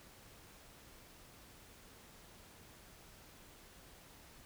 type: silence
effects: pink hiss -59 dBFS RMS until 4.45 s